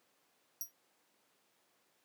10% pulse tone with exponential decay, 5740 Hz, F8, 47 cents sharp, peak -28 dBFS, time 0.61-0.72 s, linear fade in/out 1 ms, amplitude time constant 22 ms, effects pink hiss -73 dBFS RMS until 2.04 s + high-pass 300 Hz 12 dB/octave

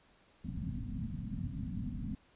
white low-pass noise, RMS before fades -39 dBFS, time 0.44-2.15 s, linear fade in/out 2 ms, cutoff 260 Hz, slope 96 dB/octave, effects pink hiss -66 dBFS RMS until 2.35 s + resampled to 8000 Hz

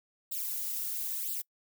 violet noise with flanger, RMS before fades -35 dBFS, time 0.31-1.42 s, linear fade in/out 10 ms, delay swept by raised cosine 0.24 to 3.64 ms, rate 1 Hz, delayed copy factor +1, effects noise-tail reverb RT60 0.1 s tail -25 dB re dry

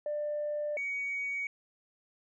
sine tone pair in turn, 594 / 2248 Hz, D5 / C#7, +20 / +24 cents, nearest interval octave + major seventh, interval 2304 cents, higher second, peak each -30 / -31 dBFS, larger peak first, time 0.06-0.77 / 0.77-1.47 s, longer first, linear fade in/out 2 ms, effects tanh soft clip ceiling -27 dBFS

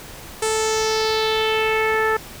sawtooth tone with low-pass filter sweep, 438.9 Hz, A4, 4 cents flat, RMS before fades -20 dBFS, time 0.42-2.17 s, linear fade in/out 5 ms, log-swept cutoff 8800 to 1600 Hz, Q 3.3, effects pink hiss -38 dBFS RMS until 2.4 s

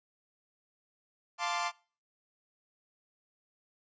sawtooth chord, D minor seventh, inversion first, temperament equal with one note detuned, 698.5 / 880 / 1043.5 / 1174.7 Hz, F5 / A5 / C6 / D6, 0 / 0 / -5 / 0 cents, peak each -33 dBFS, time 1.38-1.72 s, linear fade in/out 50 ms, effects noise-tail reverb RT60 0.4 s tail -23 dB re dry + resampled to 16000 Hz

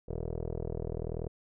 15% pulse tone with low-pass filter, 40.46 Hz, E1, 32 cents flat, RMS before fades -36 dBFS, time 0.08-1.28 s, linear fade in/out 10 ms, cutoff 510 Hz, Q 4.1, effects none

